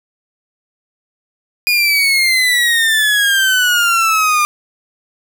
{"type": "exponential sweep", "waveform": "30% pulse", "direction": "down", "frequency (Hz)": [2455, 1200], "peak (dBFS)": -8, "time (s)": [1.67, 4.45], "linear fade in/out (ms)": 0, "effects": []}